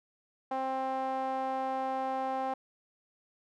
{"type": "tone with band-pass filter", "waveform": "sawtooth", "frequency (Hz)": 263.8, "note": "C4", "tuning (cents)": 14, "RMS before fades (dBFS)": -33, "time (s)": [0.51, 2.54], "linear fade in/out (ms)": 5, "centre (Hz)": 780, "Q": 3.1, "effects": []}